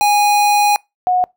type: tone pair in turn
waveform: square / sine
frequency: 825 / 729.3 Hz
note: G#5 / F#5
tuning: -12 / -25 cents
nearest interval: major second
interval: 213 cents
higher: first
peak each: -11 dBFS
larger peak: neither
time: 0.01-0.76 / 1.07-1.24 s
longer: first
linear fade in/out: 0 ms
effects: noise-tail reverb RT60 0.2 s tail -25 dB re dry